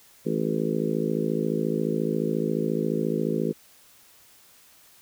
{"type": "harmonic tone with a mistuned harmonic", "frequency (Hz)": 54.3, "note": "A1", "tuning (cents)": -22, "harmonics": [3, 4, 5, 6, 7, 8, 9], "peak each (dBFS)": [-30, -29, -32, -32, -30, -31, -34], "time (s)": [0.25, 3.53], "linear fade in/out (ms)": 20, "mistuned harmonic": 9, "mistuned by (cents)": 20, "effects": ["white hiss -55 dBFS RMS until 5.01 s"]}